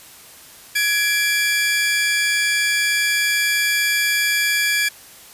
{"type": "tone pair together", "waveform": "sawtooth", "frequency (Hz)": [1677.9, 2349], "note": ["G#6", "D7"], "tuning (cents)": [17, 0], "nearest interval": "tritone", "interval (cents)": 583, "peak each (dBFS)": -16, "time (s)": [0.75, 4.89], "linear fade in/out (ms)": 10, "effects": ["white hiss -43 dBFS RMS until 5.33 s", "resampled to 32000 Hz"]}